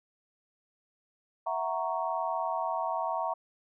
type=chord; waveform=sine; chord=F# dominant seventh; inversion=third; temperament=equal; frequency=659.3 / 740 / 932.3 / 1108.7 Hz; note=E5 / F#5 / A#5 / C#6; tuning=0 / 0 / 0 / 0 cents; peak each=-34 / -35 / -33 / -36 dBFS; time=1.46-3.34 s; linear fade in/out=10 ms; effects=none